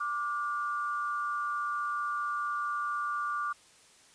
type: tone pair together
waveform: sine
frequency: 1174.7 / 1430.3 Hz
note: D6 / F6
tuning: 0 / +41 cents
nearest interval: minor third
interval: 341 cents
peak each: -31 / -36 dBFS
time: 0-3.53 s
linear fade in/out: 10 ms
effects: white hiss -59 dBFS RMS until 4.14 s + resampled to 22050 Hz